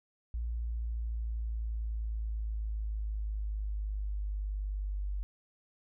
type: exponential sweep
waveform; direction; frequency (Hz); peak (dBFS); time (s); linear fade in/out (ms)
sine; down; 58 to 48.96; -32; 0.34-5.23; 0
effects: none